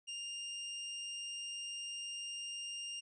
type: tone with vibrato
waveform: sawtooth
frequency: 2806 Hz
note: F7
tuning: 8 cents sharp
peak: -38 dBFS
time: 0.07-3.01 s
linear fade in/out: 20 ms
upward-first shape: triangle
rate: 20 Hz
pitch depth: 11 cents each way
effects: resampled to 22050 Hz